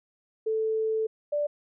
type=tone pair in turn; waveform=sine; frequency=440 / 587.3 Hz; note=A4 / D5; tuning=0 / 0 cents; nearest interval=perfect fourth; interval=500 cents; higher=second; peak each=-24 dBFS; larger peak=neither; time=0.46-1.07 / 1.32-1.47 s; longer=first; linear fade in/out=10 ms; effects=none